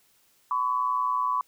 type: tone pair together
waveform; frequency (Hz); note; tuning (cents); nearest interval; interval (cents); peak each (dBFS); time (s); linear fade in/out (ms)
sine; 1009.6 / 1130; B5 / C#6; +38 / +33; major second; 195; -26; 0.51-1.41; 2
effects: white hiss -64 dBFS RMS until 1.47 s